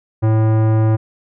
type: tone with tanh clipping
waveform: sine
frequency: 110 Hz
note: A2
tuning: in tune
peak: -13 dBFS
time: 0.22-0.97 s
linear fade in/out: 20 ms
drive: 18 dB
effects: none